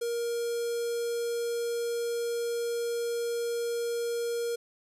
square tone with notch filter, 470 Hz, A#4, 14 cents sharp, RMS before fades -31 dBFS, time 0.01-4.56 s, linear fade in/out 10 ms, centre 1900 Hz, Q 0.69, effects resampled to 32000 Hz + 11-bit

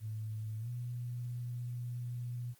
sine tone with pitch glide, 109 to 121.64 Hz, A2 to B2, -16 to -26 cents, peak -37 dBFS, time 0-2.55 s, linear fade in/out 50 ms, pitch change +190 cents, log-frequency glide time 0.59-0.69 s, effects white hiss -65 dBFS RMS until 2.59 s + Opus 24 kbps

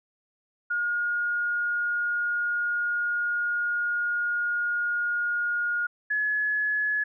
sine tone pair in turn, 1430 / 1700.6 Hz, F6 / G#6, +41 / +41 cents, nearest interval minor third, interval 300 cents, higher second, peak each -24 / -23 dBFS, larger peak second, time 0.7-5.87 / 6.1-7.04 s, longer first, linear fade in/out 10 ms, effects none

